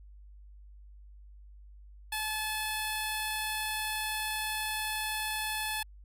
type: tone with notch filter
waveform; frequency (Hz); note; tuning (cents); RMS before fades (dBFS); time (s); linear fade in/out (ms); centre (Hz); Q
5% pulse; 863; A5; -34; -34; 2.12-5.83; 5; 6500; 0.78
effects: added 50 Hz sine -49 dBFS peak until 6.04 s